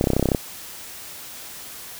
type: clicks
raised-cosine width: 2 ms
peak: -5 dBFS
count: 12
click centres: 0.011 / 0.041 / 0.072 / 0.103 / 0.134 / 0.166 / 0.196 / 0.227 / 0.257 / 0.288 / 0.318 / 0.348 s
effects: white hiss -38 dBFS RMS until 1.99 s